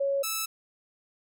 sine / 5% pulse tone pair in turn, 554.4 / 1311 Hz, C#5 / E6, 0 / -10 cents, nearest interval octave + minor third, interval 1490 cents, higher second, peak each -24 / -17 dBFS, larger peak second, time 0-0.23 / 0.23-0.46 s, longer neither, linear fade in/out 10 ms, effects none

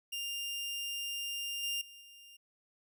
sawtooth tone with level steps, 2800 Hz, F7, 4 cents sharp, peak -33 / -30 / -48 / -50 dBFS, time 0.12-2.37 s, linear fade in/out 10 ms, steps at 1.63 / 1.81 / 2.01 s, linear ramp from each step 5 ms, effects none

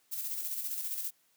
violet noise with tremolo, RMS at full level -35 dBFS, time 0.11-1.11 s, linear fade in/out 20 ms, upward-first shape square, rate 15 Hz, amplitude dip 40%, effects white hiss -70 dBFS RMS until 1.36 s + high-pass 100 Hz 12 dB/octave

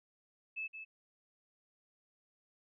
sine tone with echo, 2612 Hz, E7, 17 cents flat, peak -37 dBFS, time 0.56-0.68 s, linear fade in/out 20 ms, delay 170 ms, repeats 1, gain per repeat -7 dB, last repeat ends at 0.85 s, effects none

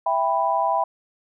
sine chord, E minor, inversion none, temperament just, 659.3 / 791.1 / 988.9 Hz, E5 / G5 / B5, 0 / +16 / +2 cents, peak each -24 / -23 / -22 dBFS, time 0.06-0.84 s, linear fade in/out 5 ms, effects none

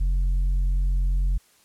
sine tone with tanh clipping, 44.86 Hz, F1, 47 cents sharp, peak -20 dBFS, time 0-1.38 s, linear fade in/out 10 ms, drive 4 dB, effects white hiss -59 dBFS RMS until 1.64 s + low-pass 12000 Hz 12 dB/octave

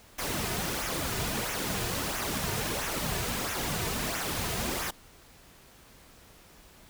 pink noise with flanger, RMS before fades -32 dBFS, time 0.18-4.91 s, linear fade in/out 10 ms, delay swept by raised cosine 0.22 to 3.72 ms, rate 1.5 Hz, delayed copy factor -0.55, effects pink hiss -55 dBFS RMS until 6.89 s

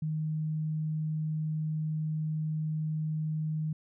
sine tone, 155.56 Hz, D#3, in tune, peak -29 dBFS, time 0.02-3.73 s, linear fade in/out 5 ms, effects none

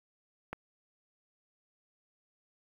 click, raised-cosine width 0.5 ms, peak -22 dBFS, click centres 0.53 s, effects 9-bit

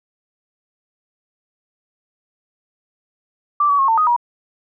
sine tone with pitch steps, 1171 / 1137 / 1085 / 901 / 1247 / 957 Hz, D6 / C#6 / C#6 / A5 / D#6 / A#5, -5 / +44 / -37 / +41 / +3 / +45 cents, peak -12 dBFS, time 3.6-4.164 s, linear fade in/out 5 ms, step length 94 ms, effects none

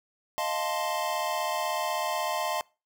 square chord, F dominant seventh, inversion third, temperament equal, 622.3 / 698.5 / 880 / 1046.5 Hz, Eb5 / F5 / A5 / C6, 0 / 0 / 0 / 0 cents, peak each -34 dBFS, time 0.38-2.61 s, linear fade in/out 0 ms, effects noise-tail reverb RT60 0.3 s tail -24 dB re dry

